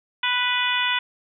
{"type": "harmonic tone", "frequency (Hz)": 493.9, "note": "B4", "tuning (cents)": 0, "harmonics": [2, 3, 4, 5, 6, 7], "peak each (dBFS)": [-27, -27, -27, -27, -27, -27], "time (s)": [0.23, 0.99], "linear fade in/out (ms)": 5, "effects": []}